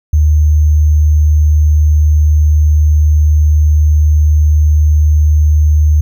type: tone with sample-and-hold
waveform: sine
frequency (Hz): 76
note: D#2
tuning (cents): -40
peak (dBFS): -5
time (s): 0.13-6.01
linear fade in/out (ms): 5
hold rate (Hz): 6300
effects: none